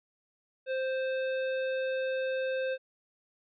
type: tone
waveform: square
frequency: 523.3 Hz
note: C5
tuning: in tune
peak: -30 dBFS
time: 0.66-2.78 s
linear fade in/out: 50 ms
effects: resampled to 8000 Hz